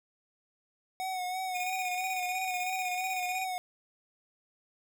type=tone with vibrato; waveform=square; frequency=740 Hz; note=F#5; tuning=in tune; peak=-33 dBFS; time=1-3.58 s; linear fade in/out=0 ms; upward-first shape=sine; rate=3 Hz; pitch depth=39 cents each way
type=tone with tremolo; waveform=square; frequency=2443 Hz; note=D#7; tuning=32 cents flat; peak=-34 dBFS; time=1.54-3.45 s; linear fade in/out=20 ms; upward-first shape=square; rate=16 Hz; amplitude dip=60%
effects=none